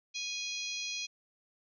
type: harmonic tone with a mistuned harmonic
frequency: 828 Hz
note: G#5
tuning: 5 cents flat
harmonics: 3 / 4 / 5 / 6 / 7 / 8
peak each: -40 / -42 / -41 / -47 / -43 / -47 dBFS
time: 0.14-1.07 s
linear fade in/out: 20 ms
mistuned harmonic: 8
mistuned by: -52 cents
effects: none